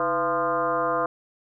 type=tone with frequency modulation; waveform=sine; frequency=860 Hz; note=A5; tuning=40 cents flat; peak=-21 dBFS; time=0-1.06 s; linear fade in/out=2 ms; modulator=180 Hz; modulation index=2.6; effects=none